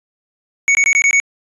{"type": "tone bursts", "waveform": "square", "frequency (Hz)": 2228, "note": "C#7", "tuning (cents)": 8, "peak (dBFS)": -10, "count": 6, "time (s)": [0.68, 1.2], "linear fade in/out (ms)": 0, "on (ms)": 70, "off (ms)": 20, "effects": ["resampled to 22050 Hz"]}